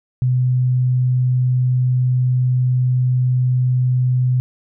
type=tone; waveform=sine; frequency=126.4 Hz; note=B2; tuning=41 cents sharp; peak=-13 dBFS; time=0.22-4.4 s; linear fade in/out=0 ms; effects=none